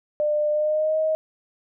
sine tone with pitch glide, 599 to 629.1 Hz, D5 to D#5, +34 to +19 cents, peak -19 dBFS, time 0.2-1.15 s, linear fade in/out 0 ms, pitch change +85 cents, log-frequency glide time 0.5-0.98 s, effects none

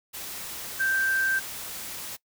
sine tone in noise, 1568 Hz, G6, in tune, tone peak -22 dBFS, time 0.79-1.4 s, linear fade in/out 20 ms, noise white, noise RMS -37 dBFS, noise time 0.13-2.17 s, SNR +12 dB, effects noise-tail reverb RT60 0.1 s tail -21 dB re dry

